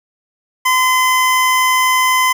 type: tone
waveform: 25% pulse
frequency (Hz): 1024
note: C6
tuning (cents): -38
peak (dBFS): -7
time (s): 0.65-2.33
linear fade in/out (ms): 10
effects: none